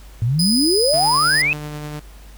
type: exponential sweep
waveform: sine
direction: up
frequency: 107.3 to 2647 Hz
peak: -15 dBFS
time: 0.22-1.53 s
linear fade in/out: 0 ms
type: tone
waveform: 35% pulse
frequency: 4989 Hz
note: D#8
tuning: 4 cents sharp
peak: -16 dBFS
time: 0.39-1.42 s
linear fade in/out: 5 ms
type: tone with tremolo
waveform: sawtooth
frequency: 149.4 Hz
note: D3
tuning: 30 cents sharp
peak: -23 dBFS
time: 0.93-2 s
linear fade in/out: 10 ms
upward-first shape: sine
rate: 10 Hz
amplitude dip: 25%
effects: added 50 Hz sine -38 dBFS peak until 2.37 s + pink hiss -48 dBFS RMS until 2.37 s